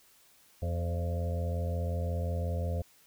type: harmonic tone with a mistuned harmonic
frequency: 85.5 Hz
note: F2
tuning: 36 cents flat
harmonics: 1 / 2 / 3 / 5 / 6 / 7 / 8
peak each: -30 / -40 / -47 / -46 / -40 / -45 / -45 dBFS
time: 0.62-2.82 s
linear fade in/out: 5 ms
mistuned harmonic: 6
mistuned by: +29 cents
effects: white hiss -62 dBFS RMS until 3.06 s